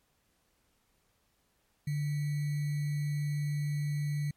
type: tone with sample-and-hold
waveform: sine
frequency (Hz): 146.83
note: D3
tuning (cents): 0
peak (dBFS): -29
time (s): 1.87-4.31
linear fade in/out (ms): 5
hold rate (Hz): 2100
effects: pink hiss -73 dBFS RMS until 4.36 s + MP3 64 kbps